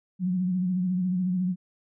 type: tone with vibrato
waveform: sine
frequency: 182.6 Hz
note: F#3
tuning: 23 cents flat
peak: -23 dBFS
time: 0.19-1.56 s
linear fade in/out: 50 ms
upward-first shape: sine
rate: 14 Hz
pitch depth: 53 cents each way
effects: none